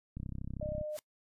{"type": "click train", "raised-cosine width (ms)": 5, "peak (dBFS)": -28, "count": 22, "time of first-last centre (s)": [0.17, 0.812], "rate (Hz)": 32.7}
{"type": "tone", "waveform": "sine", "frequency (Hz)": 607, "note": "D#5", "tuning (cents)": -43, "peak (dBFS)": -36, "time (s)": [0.61, 0.97], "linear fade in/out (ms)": 5}
{"type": "noise with exponential growth", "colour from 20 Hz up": "white", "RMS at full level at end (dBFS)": -42, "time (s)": [0.89, 0.99], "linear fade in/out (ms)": 0, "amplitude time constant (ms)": 20}
{"effects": ["noise-tail reverb RT60 0.1 s tail -22 dB re dry", "resampled to 32000 Hz"]}